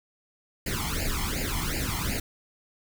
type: noise with flanger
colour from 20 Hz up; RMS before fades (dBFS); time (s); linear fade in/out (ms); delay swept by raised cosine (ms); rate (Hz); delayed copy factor
pink; -29; 0.66-2.2; 5; 0.42 to 0.96; 2.7; +0.9
effects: none